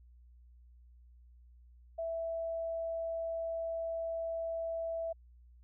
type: tone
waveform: sine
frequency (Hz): 660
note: E5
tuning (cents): +2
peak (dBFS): -34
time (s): 1.98-5.13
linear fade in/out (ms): 10
effects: added 60 Hz sine -56 dBFS peak until 5.63 s